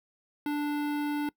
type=tone with notch filter; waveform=square; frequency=293.7 Hz; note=D4; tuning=in tune; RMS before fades=-30 dBFS; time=0.46-1.29 s; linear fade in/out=2 ms; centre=6800 Hz; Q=0.53; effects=noise-tail reverb RT60 0.1 s tail -22 dB re dry